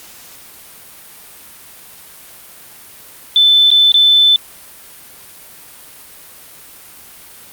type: tone with dropouts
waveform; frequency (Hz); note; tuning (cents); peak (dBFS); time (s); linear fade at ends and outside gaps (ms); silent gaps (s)
sine; 3520; A7; 0; -6; 3.36-4.36; 1; 3.704-3.714 / 3.919-3.942
effects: white hiss -38 dBFS RMS until 7.52 s + Opus 48 kbps